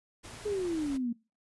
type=noise; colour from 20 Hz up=pink; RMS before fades=-46 dBFS; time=0.23-0.98 s; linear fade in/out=20 ms
type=exponential sweep; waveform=sine; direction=down; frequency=429.2 to 228.8 Hz; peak=-29 dBFS; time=0.45-1.13 s; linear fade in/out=10 ms
effects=noise-tail reverb RT60 0.3 s tail -22 dB re dry + resampled to 24000 Hz